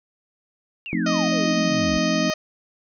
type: exponential sweep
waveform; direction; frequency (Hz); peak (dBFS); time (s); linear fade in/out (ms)
sine; down; 2863 to 58.27; -30; 0.86-1.98; 0
type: chord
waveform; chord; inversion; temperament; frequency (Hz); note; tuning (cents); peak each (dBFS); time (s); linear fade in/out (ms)
sine; F dominant seventh; none; equal; 174.61 / 220 / 261.6 / 311.1; F3 / A3 / C4 / Eb4; 0 / 0 / 0 / 0; -26; 0.93-2.3; 0
type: harmonic tone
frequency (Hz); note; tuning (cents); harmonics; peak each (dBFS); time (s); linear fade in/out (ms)
622.3; D#5; 0; 1 / 2 / 3 / 4 / 5 / 6 / 7 / 8 / 9 / 10; -25 / -31 / -31 / -32 / -34 / -39 / -35 / -34 / -41 / -36; 1.06-2.34; 5
effects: none

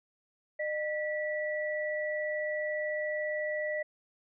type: tone pair together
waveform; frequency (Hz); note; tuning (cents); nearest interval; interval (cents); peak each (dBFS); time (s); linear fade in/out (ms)
sine; 608.1 / 1953; D#5 / B6; -40 / -20; octave + minor sixth; 2020; -32 / -35; 0.59-3.83; 10
effects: none

